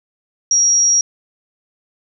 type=tone; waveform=sine; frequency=5670 Hz; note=F8; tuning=25 cents sharp; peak=-10 dBFS; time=0.51-1.01 s; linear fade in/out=2 ms; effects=none